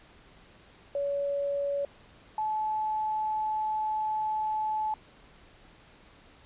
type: tone pair in turn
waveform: sine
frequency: 565 / 862.6 Hz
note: C#5 / A5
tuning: +33 / -35 cents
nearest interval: perfect fifth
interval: 732 cents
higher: second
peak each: -27 dBFS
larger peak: neither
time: 0.95-1.85 / 2.38-4.94 s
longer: second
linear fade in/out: 2 ms
effects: pink hiss -56 dBFS RMS until 6.45 s + resampled to 8000 Hz